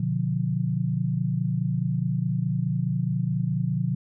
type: chord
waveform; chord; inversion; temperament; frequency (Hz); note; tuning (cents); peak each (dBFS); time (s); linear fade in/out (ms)
sine; B diminished; none; just; 123.47 / 148.16 / 177.8; B2 / D3 / F3; 0 / +16 / +31; -27; 0-3.95; 5
effects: none